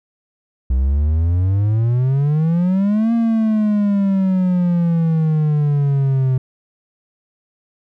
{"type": "exponential two-way sweep", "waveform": "triangle", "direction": "up then down", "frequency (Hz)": [62, 233.1, 128.5], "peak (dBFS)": -11, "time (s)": [0.7, 6.38], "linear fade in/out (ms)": 5, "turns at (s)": 3.13, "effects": []}